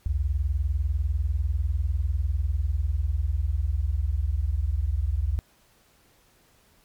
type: tone pair together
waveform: sine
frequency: 59.93 / 80 Hz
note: A#1 / D#2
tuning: +49 / +49 cents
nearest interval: perfect fourth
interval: 500 cents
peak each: -25 dBFS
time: 0.06-5.39 s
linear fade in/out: 0 ms
effects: pink hiss -61 dBFS RMS until 6.84 s + MP3 96 kbps